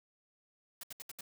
white noise bursts, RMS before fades -45 dBFS, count 5, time 0.81-1.209 s, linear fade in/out 2 ms, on 23 ms, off 71 ms, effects none

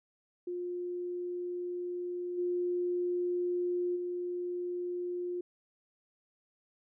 sine tone with level steps, 354.8 Hz, F4, 27 cents sharp, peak -34 / -29 / -33 dBFS, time 0.47-5.41 s, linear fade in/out 5 ms, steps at 2.37 / 3.95 s, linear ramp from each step 20 ms, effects none

